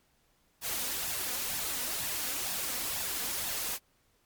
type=noise with flanger; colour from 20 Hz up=white; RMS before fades=-34 dBFS; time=0.61-3.79 s; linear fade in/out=50 ms; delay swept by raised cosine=1.1 to 4.1 ms; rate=2.1 Hz; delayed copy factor=+0.5; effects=pink hiss -70 dBFS RMS until 4.25 s + MP3 96 kbps